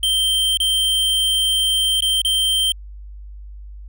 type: tone with dropouts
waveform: square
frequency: 3136 Hz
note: G7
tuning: in tune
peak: -16 dBFS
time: 0.03-2.72 s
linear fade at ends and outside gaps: 2 ms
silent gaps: 0.572-0.601 / 2.006-2.022 / 2.217-2.248 s
effects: added 50 Hz sine -33 dBFS peak until 3.88 s